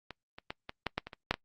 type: clicks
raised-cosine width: 0.3 ms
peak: -25 / -29 / -20 / -23 / -14 / -14 / -25 / -28 / -10 / -18 dBFS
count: 10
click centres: 0.107 / 0.385 / 0.505 / 0.694 / 0.867 / 0.98 / 1.07 / 1.132 / 1.31 / 1.341 s
effects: noise-tail reverb RT60 0.1 s tail -24 dB re dry + Opus 48 kbps